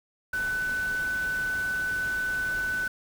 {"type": "tone in noise", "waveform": "sine", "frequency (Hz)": 1500, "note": "F#6", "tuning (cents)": 23, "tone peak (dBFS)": -26, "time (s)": [0.33, 2.88], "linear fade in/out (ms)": 5, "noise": "pink", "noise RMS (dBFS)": -41, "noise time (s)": [0.33, 2.88], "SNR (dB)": 12, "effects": []}